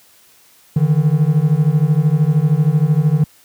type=beating tone pair; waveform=triangle; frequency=145.9 / 158.9 Hz; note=D3 / D#3; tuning=-11 / +37 cents; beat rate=13 Hz; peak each=-12 dBFS; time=0.76-3.24 s; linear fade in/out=5 ms; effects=white hiss -50 dBFS RMS until 3.44 s + high-pass 60 Hz 12 dB/octave